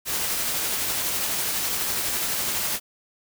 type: noise with tremolo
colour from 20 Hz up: white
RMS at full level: -25 dBFS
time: 0.05-2.8 s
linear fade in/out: 50 ms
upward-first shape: triangle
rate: 12 Hz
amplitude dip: 25%
effects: none